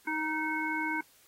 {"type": "harmonic tone with a mistuned harmonic", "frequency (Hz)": 312.9, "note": "D#4", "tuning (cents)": 10, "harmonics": [1, 3, 5, 7], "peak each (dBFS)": [-35, -35, -35, -35], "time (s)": [0.07, 1.01], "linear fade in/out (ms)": 5, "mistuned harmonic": 5, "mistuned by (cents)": -36, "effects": ["white hiss -62 dBFS RMS until 1.27 s", "AAC 48 kbps"]}